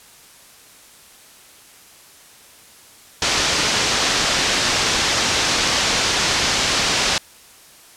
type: low-pass noise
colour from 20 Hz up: white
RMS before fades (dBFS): -19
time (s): 3.22-7.18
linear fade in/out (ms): 2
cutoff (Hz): 6200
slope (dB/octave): 24
effects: white hiss -46 dBFS RMS until 7.96 s + low-pass 12000 Hz 12 dB/octave